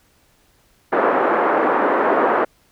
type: band-pass noise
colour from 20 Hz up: pink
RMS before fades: -17 dBFS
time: 0.92-2.45 s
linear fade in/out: 10 ms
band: 320 to 1500 Hz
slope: 24 dB/octave
effects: pink hiss -58 dBFS RMS until 2.71 s